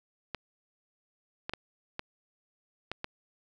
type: clicks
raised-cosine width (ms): 0.3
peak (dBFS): -18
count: 6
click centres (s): 0.347 / 1.495 / 1.536 / 1.994 / 2.916 / 3.044
effects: none